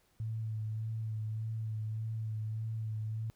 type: tone with vibrato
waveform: sine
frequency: 110 Hz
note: A2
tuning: in tune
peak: -34 dBFS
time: 0.2-3.3 s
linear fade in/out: 0 ms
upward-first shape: sine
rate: 1.7 Hz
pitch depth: 24 cents each way
effects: pink hiss -71 dBFS RMS until 3.35 s